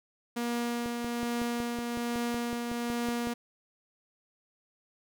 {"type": "tone with tremolo", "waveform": "sawtooth", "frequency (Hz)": 237.8, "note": "A#3", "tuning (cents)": 35, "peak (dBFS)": -25, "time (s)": [0.36, 3.34], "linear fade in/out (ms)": 10, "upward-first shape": "triangle", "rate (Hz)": 1.2, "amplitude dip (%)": 35}
{"type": "click train", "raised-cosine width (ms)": 2, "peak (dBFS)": -26, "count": 14, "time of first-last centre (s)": [0.86, 3.272], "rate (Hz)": 5.39}
{"effects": []}